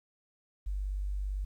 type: tone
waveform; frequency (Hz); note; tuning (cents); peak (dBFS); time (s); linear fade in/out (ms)
sine; 48.9; G1; -4; -31; 0.66-1.45; 10
effects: 11-bit